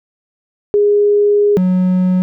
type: tone pair in turn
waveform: sine / triangle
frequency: 411.9 / 183.48 Hz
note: G#4 / F#3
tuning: -14 / -14 cents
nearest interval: octave + major second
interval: 1400 cents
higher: first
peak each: -8 dBFS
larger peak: neither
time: 0.74-1.57 / 1.57-2.22 s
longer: first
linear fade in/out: 0 ms
effects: none